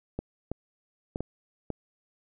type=clicks; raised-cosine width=2 ms; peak=-18 dBFS; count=5; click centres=0.19 / 0.516 / 1.159 / 1.206 / 1.703 s; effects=none